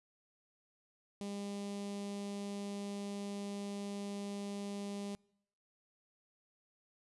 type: tone with notch filter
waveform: sawtooth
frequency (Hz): 201.4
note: G3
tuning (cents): +47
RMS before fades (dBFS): -42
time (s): 1.21-5.15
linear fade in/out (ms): 0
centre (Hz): 1500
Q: 0.82
effects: noise-tail reverb RT60 0.8 s tail -26 dB re dry + resampled to 24000 Hz